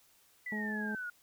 sine exponential sweep, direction down, 2008 to 1423 Hz, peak -37 dBFS, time 0.46-1.1 s, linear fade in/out 5 ms
harmonic tone, 212.9 Hz, G#3, 43 cents sharp, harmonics 1 / 2 / 3 / 4, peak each -36 / -45 / -51 / -47 dBFS, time 0.52-0.95 s, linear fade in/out 2 ms
effects white hiss -66 dBFS RMS until 1.22 s

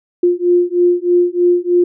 sine beating tone pair, 351.3 / 354.5 Hz, F4 / F4, +10 / +26 cents, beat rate 3.2 Hz, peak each -13 dBFS, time 0.23-1.84 s, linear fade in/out 5 ms, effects none

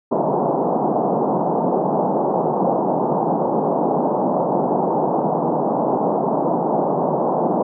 white band-pass noise, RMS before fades -19 dBFS, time 0.11-7.63 s, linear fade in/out 10 ms, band 150 to 910 Hz, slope 48 dB/octave, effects none

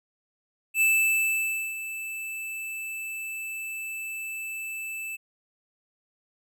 square tone with ADSR envelope, 2637 Hz, E7, in tune, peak -19 dBFS, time 0.74-5.17 s, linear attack 73 ms, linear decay 930 ms, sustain -14 dB, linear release 20 ms, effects none

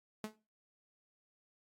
sawtooth tone with exponential decay, 215.2 Hz, A3, 38 cents flat, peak -32 dBFS, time 0.24-0.36 s, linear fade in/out 2 ms, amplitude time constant 24 ms, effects noise-tail reverb RT60 0.3 s tail -17 dB re dry + AAC 64 kbps

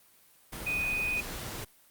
sine tone in noise, 2489 Hz, D#7, in tune, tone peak -28 dBFS, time 0.66-1.21 s, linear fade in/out 10 ms, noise pink, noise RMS -39 dBFS, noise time 0.52-1.65 s, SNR +8 dB, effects white hiss -61 dBFS RMS until 1.9 s + Opus 32 kbps

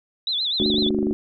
sine tone with vibrato, 3737 Hz, A#7, 4 cents sharp, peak -21 dBFS, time 0.27-0.89 s, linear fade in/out 2 ms, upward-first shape sine, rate 8 Hz, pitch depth 170 cents each way
sine chord, D major, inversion second, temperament equal, 220 / 293.7 / 370 Hz, A3 / D4 / F#4, 0 / 0 / 0 cents, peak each -24 dBFS, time 0.6-1.13 s, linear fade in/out 0 ms
click train, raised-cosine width 2 ms, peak -17 dBFS, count 13, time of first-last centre 0.62-1.11 s, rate 24.5 Hz
effects none

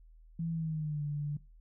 sine tone with pitch glide, 165.6 to 146.68 Hz, E3 to D3, +8 to -2 cents, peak -32 dBFS, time 0.39-1.37 s, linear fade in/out 5 ms, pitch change -210 cents, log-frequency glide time 0.51-1.03 s, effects noise-tail reverb RT60 0.3 s tail -21 dB re dry + added 40 Hz sine -54 dBFS peak until 1.6 s

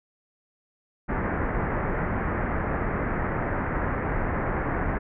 pink low-pass noise, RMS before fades -27 dBFS, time 1.08-4.99 s, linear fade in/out 20 ms, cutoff 2000 Hz, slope 48 dB/octave, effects none

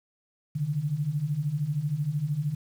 sine beating tone pair, 138.59 / 151.59 Hz, C#3 / D#3, 0 / -45 cents, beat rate 13 Hz, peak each -31 / -27 dBFS, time 0.55-2.55 s, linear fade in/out 10 ms, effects 9-bit

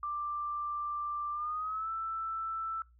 sine tone with pitch glide, 1181 to 1325.6 Hz, D6 to E6, +9 to +9 cents, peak -33 dBFS, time 0.03-2.82 s, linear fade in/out 2 ms, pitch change +200 cents, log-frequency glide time 1.32-1.9 s, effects noise-tail reverb RT60 0.2 s tail -21 dB re dry + added 60 Hz sine -59 dBFS peak until 2.99 s

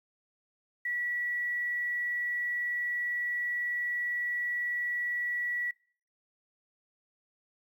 sine tone with quantisation, 1941 Hz, B6, 31 cents flat, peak -30 dBFS, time 0.85-5.71 s, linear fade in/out 5 ms, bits 10, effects noise-tail reverb RT60 0.5 s tail -23 dB re dry

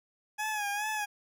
20% pulse tone with vibrato, 836 Hz, G#5, 11 cents sharp, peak -26 dBFS, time 0.38-1.06 s, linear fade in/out 20 ms, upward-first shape sine, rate 2.4 Hz, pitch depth 61 cents each way, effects none

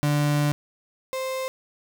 35% pulse tone pair in turn, 146.83 / 523.2 Hz, D3 / C5, 0 / 0 cents, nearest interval octave + minor seventh, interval 2200 cents, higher second, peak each -18 / -25 dBFS, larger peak first, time 0.03-0.52 / 1.13-1.48 s, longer first, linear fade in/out 0 ms, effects none

